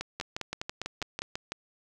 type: two click trains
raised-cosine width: 0.2 ms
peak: -16 / -16 dBFS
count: 9 / 7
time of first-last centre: 0.2-1.52 / 0.01-1.22 s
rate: 6.06 / 4.96 Hz
effects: none